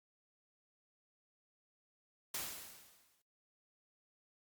white noise with exponential decay, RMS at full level -38 dBFS, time 2.34-3.22 s, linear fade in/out 5 ms, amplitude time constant 190 ms, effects noise-tail reverb RT60 0.3 s tail -23 dB re dry + MP3 96 kbps

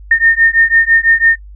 sine beating tone pair, 1822 / 1828 Hz, A#6 / A#6, -40 / -34 cents, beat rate 6 Hz, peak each -10 dBFS, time 0.11-1.36 s, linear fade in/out 5 ms, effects noise-tail reverb RT60 0.1 s tail -23 dB re dry + added 50 Hz sine -31 dBFS peak until 1.55 s

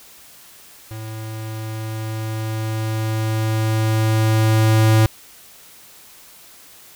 square tone with level ramp, 110 Hz, A2, in tune, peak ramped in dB -30 to -11 dBFS, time 0.91-5.06 s, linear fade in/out 0 ms, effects white hiss -45 dBFS RMS until 6.95 s

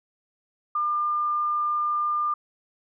sine tone, 1201 Hz, D6, 38 cents sharp, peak -22 dBFS, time 0.75-2.34 s, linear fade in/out 5 ms, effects none

